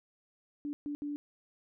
sine tone bursts at uneven times, 291.3 Hz, D4, 14 cents flat, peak -34 dBFS, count 3, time 0.65-0.73 / 0.86-0.95 / 1.02-1.16 s, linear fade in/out 0 ms, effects none

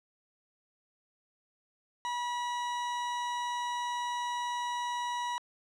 40% pulse tone, 969 Hz, B5, 33 cents flat, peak -31 dBFS, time 2.05-5.38 s, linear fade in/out 0 ms, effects low-pass 6000 Hz 12 dB/octave

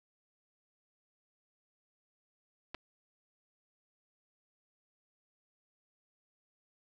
clicks, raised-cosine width 0.3 ms, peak -26 dBFS, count 2, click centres 2.745 / 2.748 s, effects none

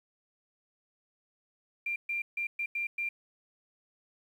sine tone bursts at uneven times, 2380 Hz, D7, 22 cents sharp, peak -30 dBFS, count 6, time 1.86-1.96 / 2.09-2.22 / 2.37-2.47 / 2.59-2.66 / 2.75-2.87 / 2.98-3.09 s, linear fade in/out 5 ms, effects 10-bit

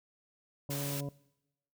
harmonic tone, 141.5 Hz, C#3, 36 cents sharp, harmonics 1 / 2 / 3 / 4 / 5 / 7, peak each -36 / -42 / -47 / -44 / -54 / -55 dBFS, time 0.69-1.09 s, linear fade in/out 2 ms
white noise, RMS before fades -40 dBFS, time 0.7-1.01 s, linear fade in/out 10 ms
effects noise-tail reverb RT60 0.9 s tail -22 dB re dry

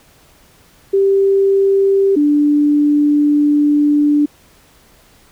sine tone pair in turn, 392 / 293.7 Hz, G4 / D4, 0 / 0 cents, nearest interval perfect fourth, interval 500 cents, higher first, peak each -9 dBFS, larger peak neither, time 0.93-2.16 / 2.16-4.26 s, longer second, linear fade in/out 10 ms, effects pink hiss -49 dBFS RMS until 5.31 s

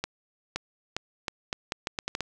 accelerating click train, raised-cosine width 0.2 ms, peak -12 dBFS, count 11, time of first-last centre 0.04-2.207 s, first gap 520 ms, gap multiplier 0.78, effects none

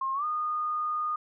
sine tone with pitch glide, 1068 to 1226.8 Hz, C6 to D#6, +35 to -25 cents, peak -27 dBFS, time 0.01-1.16 s, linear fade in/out 5 ms, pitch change +240 cents, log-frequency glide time 0.14-0.25 s, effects none

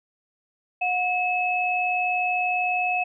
sine tone pair together, 726 / 2587 Hz, F#5 / E7, -33 / -33 cents, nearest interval octave + minor seventh, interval 2200 cents, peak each -24 dBFS, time 0.81-3.04 s, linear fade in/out 10 ms, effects none

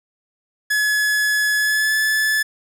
45% pulse tone with pitch glide, 1701 to 1732.7 Hz, G#6 to A6, +41 to -27 cents, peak -16 dBFS, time 0.7-2.43 s, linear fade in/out 10 ms, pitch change +32 cents, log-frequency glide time 1.57-1.96 s, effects none

